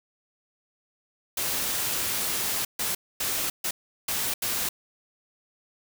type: noise bursts at uneven times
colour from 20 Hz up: white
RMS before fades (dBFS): -28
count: 6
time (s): 1.37-2.65 / 2.79-2.95 / 3.2-3.5 / 3.64-3.71 / 4.08-4.34 / 4.42-4.69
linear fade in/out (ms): 5
effects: none